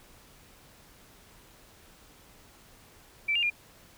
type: tone with pitch steps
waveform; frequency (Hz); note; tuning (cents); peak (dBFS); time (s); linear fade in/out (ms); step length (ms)
sine; 2328 / 2805 / 2411; D7 / F7 / D7; -16 / +7 / +45; -24; 3.28-3.502; 10; 74
effects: pink hiss -56 dBFS RMS until 3.97 s